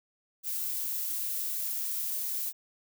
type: noise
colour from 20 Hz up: violet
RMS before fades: -33 dBFS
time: 0.43-2.53 s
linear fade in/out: 50 ms
effects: none